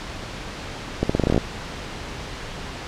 accelerating click train, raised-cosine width 2 ms, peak -5 dBFS, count 11, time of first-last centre 1.03-1.378 s, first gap 65 ms, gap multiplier 0.85, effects pink hiss -33 dBFS RMS until 2.87 s + low-pass 5000 Hz 12 dB/octave

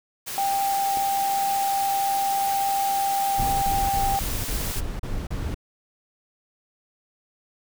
white noise, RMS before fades -32 dBFS, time 0.26-4.81 s, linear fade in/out 20 ms
sine tone, 790 Hz, G5, 13 cents sharp, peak -21 dBFS, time 0.38-4.19 s, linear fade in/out 0 ms
click, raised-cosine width 2 ms, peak -25 dBFS, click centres 0.972 s
brown noise bursts, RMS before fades -28 dBFS, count 8, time 3.38-5.545 s, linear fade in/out 5 ms, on 240 ms, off 35 ms
effects none

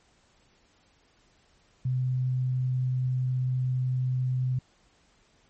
sine tone, 127.8 Hz, C3, 40 cents flat, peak -24 dBFS, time 1.85-4.59 s, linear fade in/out 5 ms, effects pink hiss -64 dBFS RMS until 5.49 s + MP3 32 kbps

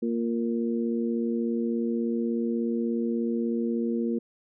harmonic tone, 116.54 Hz, A#2, in tune, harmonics 2 / 3 / 4, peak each -26 / -31 / -33 dBFS, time 0.02-4.19 s, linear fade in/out 10 ms, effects none

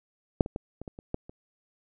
clicks, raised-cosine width 2 ms, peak -6 / -22 / -19 / -25 / -25 / -29 / -16 / -30 dBFS, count 8, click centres 0.408 / 0.461 / 0.561 / 0.816 / 0.878 / 0.989 / 1.144 / 1.295 s, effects none

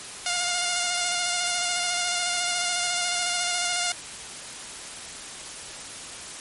5% pulse tone with vibrato, 708 Hz, F5, 23 cents sharp, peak -12 dBFS, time 0.26-3.92 s, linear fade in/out 2 ms, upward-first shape square, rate 14 Hz, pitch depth 19 cents each way, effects white hiss -38 dBFS RMS until 6.4 s + MP3 48 kbps

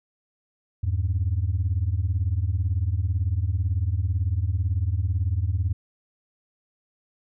sine beating tone pair, 82.41 / 100.41 Hz, E2 / G2, 0 / +42 cents, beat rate 18 Hz, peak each -23 / -23 dBFS, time 0.83-5.73 s, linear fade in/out 10 ms, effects tanh soft clip ceiling -16 dBFS

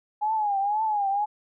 sine tone with vibrato, 830.6 Hz, G#5, in tune, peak -22 dBFS, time 0.21-1.26 s, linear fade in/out 20 ms, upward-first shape triangle, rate 2 Hz, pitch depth 120 cents each way, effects none

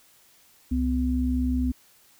sine tone pair together, 66.8 / 252.2 Hz, C2 / B3, +36 / +36 cents, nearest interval octave + major seventh, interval 2300 cents, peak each -25 / -24 dBFS, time 0.71-1.72 s, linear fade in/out 10 ms, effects white hiss -58 dBFS RMS until 2.19 s

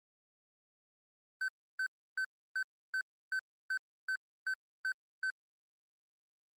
triangle tone bursts, 1533 Hz, G6, 39 cents flat, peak -30 dBFS, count 11, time 1.41-5.302 s, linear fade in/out 2 ms, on 72 ms, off 310 ms, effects Opus 24 kbps

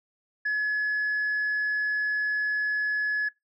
sine tone, 1700 Hz, G#6, 40 cents sharp, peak -22 dBFS, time 0.45-3.29 s, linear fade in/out 10 ms, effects noise-tail reverb RT60 0.2 s tail -25 dB re dry + tanh soft clip ceiling -22 dBFS

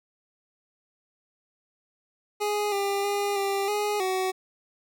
25% pulse tone with pitch steps, 415.5 / 399 / 405.2 / 395.6 / 415.6 / 375 Hz, G#4 / G4 / G#4 / G4 / G#4 / F#4, +1 / +31 / -43 / +16 / +1 / +23 cents, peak -21 dBFS, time 2.4-4.32 s, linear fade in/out 20 ms, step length 320 ms, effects none

